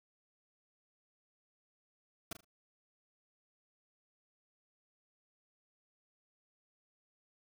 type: noise with echo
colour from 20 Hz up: pink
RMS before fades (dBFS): -40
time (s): 2.31-2.33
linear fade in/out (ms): 5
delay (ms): 39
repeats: 3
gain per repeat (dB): -11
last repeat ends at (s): 2.447
effects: none